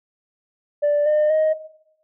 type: tone with pitch steps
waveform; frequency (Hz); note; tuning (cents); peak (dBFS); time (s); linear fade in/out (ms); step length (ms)
sine; 586 / 605.3 / 625.2; D5 / D#5 / D#5; -4 / -48 / +8; -13; 0.82-1.54; 20; 240
effects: noise-tail reverb RT60 0.8 s tail -17 dB re dry + tanh soft clip ceiling -13 dBFS